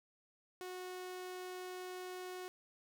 sawtooth tone, 366.2 Hz, F#4, 18 cents flat, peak -40 dBFS, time 0.61-2.48 s, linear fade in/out 0 ms, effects none

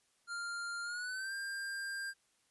square tone with pitch glide, 1396.9 to 1595.4 Hz, F6 to G6, 0 to +30 cents, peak -39 dBFS, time 0.27-2.14 s, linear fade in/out 50 ms, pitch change +230 cents, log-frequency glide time 0.83-1.34 s, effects white hiss -74 dBFS RMS until 2.5 s + resampled to 24000 Hz

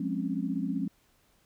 sine chord, Db major seventh, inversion first, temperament equal with one note detuned, 177.77 / 207.7 / 261.6 / 277.2 Hz, F3 / Ab3 / C4 / Db4, +31 / 0 / 0 / 0 cents, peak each -34 dBFS, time 0-0.88 s, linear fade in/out 5 ms, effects pink hiss -67 dBFS RMS until 1.45 s

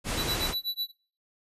pink low-pass noise, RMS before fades -31 dBFS, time 0.04-0.55 s, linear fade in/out 50 ms, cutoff 11000 Hz, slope 24 dB/octave
square tone with tremolo, 3951 Hz, B7, in tune, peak -27 dBFS, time 0.16-0.92 s, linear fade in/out 50 ms, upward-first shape sine, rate 8 Hz, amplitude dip 100%
effects noise-tail reverb RT60 0.4 s tail -23 dB re dry + resampled to 32000 Hz

